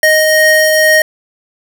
square tone pair together, 622.3 / 1864.7 Hz, D#5 / A#6, 0 / 0 cents, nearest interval octave + perfect fifth, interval 1900 cents, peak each -10 dBFS, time 0.03-1.02 s, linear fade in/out 2 ms, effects none

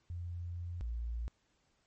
sine tone pair in turn, 87 / 57.94 Hz, F2 / A#1, -6 / -10 cents, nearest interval perfect fifth, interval 704 cents, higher first, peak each -38 / -35 dBFS, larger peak second, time 0.1-0.81 / 0.81-1.28 s, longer first, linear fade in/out 0 ms, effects pink hiss -75 dBFS RMS until 1.86 s + MP3 32 kbps

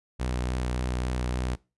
sawtooth tone with vibrato, 62.1 Hz, B1, 10 cents sharp, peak -23 dBFS, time 0.19-1.56 s, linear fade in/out 20 ms, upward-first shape sine, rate 3.5 Hz, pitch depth 18 cents each way, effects noise-tail reverb RT60 0.3 s tail -23 dB re dry + resampled to 24000 Hz

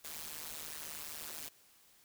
white noise with amplitude modulation, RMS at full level -41 dBFS, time 0.04-1.49 s, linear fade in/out 10 ms, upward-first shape sine, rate 153 Hz, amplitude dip 100%, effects white hiss -65 dBFS RMS until 2.04 s

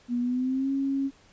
sine tone with pitch glide, 242.1 to 273.3 Hz, B3 to C#4, -34 to -24 cents, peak -24 dBFS, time 0.08-1.11 s, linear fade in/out 50 ms, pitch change +210 cents, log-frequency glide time 0.2-0.71 s, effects pink hiss -58 dBFS RMS until 1.32 s + resampled to 16000 Hz

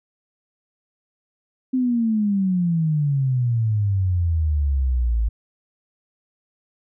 sine exponential sweep, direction down, 261.6 to 53.8 Hz, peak -17 dBFS, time 1.73-5.29 s, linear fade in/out 10 ms, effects none

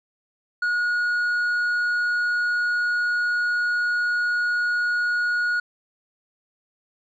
sine tone with tanh clipping, 1448 Hz, F#6, 38 cents flat, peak -21 dBFS, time 0.62-5.6 s, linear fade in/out 5 ms, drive 4 dB, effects none

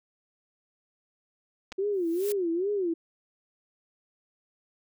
clicks, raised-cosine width 0.2 ms, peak -23 dBFS, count 2, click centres 1.72 / 1.724 s
sine tone with vibrato, 370.2 Hz, F#4, 1 cent sharp, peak -25 dBFS, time 1.78-2.94 s, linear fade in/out 10 ms, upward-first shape sine, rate 2.4 Hz, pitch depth 200 cents each way
blue noise with exponential growth, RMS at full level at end -34 dBFS, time 1.93-2.32 s, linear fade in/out 1 ms, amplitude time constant 83 ms
effects none

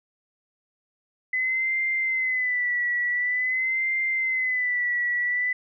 sine tone with vibrato, 2015 Hz, B6, 34 cents sharp, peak -22 dBFS, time 1.33-5.53 s, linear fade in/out 5 ms, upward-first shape sine, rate 0.47 Hz, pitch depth 65 cents each way, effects none

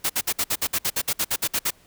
white noise bursts, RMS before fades -23 dBFS, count 15, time 0.04-1.707 s, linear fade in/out 10 ms, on 57 ms, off 58 ms, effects pink hiss -56 dBFS RMS until 1.86 s

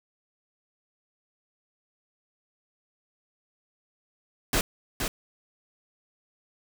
pink noise with echo, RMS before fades -24 dBFS, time 4.53-4.61 s, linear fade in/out 2 ms, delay 470 ms, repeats 1, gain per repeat -5 dB, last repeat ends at 5.08 s, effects none

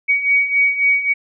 sine beating tone pair, 2252 / 2255.7 Hz, C#7 / C#7, +27 / +30 cents, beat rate 3.7 Hz, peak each -19 / -14 dBFS, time 0.08-1.14 s, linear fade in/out 20 ms, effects none

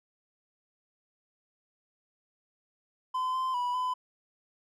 triangle tone with pitch steps, 1022 / 1035 / 981 / 1008 Hz, C6 / C6 / B5 / B5, -41 / -19 / -12 / +35 cents, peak -26 dBFS, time 3.14-3.94 s, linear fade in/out 10 ms, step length 200 ms, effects none

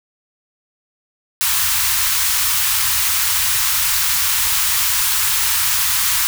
white band-stop noise, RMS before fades -17 dBFS, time 1.41-6.27 s, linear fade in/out 0 ms, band 120 to 900 Hz, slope 48 dB/octave, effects none

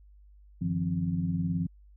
sine tone cluster, 95.5 / 152.9 / 171.8 / 263.8 Hz, G2 / D#3 / F3 / C4, -45 / -30 / -28 / +14 cents, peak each -35 / -35 / -28 / -37 dBFS, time 0.61-1.67 s, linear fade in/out 10 ms, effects added 50 Hz sine -52 dBFS peak until 1.96 s

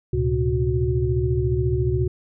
sine tone cluster, 71.3 / 113.7 / 128 / 366.9 Hz, C#2 / A#2 / C3 / F#4, +49 / -43 / -38 / -15 cents, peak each -24 dBFS, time 0.13-2.08 s, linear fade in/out 5 ms, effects none

